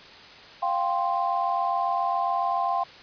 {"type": "chord", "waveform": "sine", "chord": "F suspended second", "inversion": "none", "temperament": "just", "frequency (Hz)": [698.5, 785.8, 1047.7], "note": ["F5", "G5", "C6"], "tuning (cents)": [0, 4, 2], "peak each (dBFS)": -27, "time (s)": [0.62, 2.84], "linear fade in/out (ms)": 10, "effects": ["white hiss -46 dBFS RMS until 3.02 s", "resampled to 11025 Hz"]}